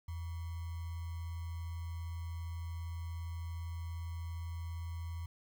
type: tone with sample-and-hold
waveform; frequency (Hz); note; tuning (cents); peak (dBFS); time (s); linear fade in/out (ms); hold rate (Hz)
sine; 83.7; E2; +27; -38; 0.08-5.26; 5; 1050
effects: none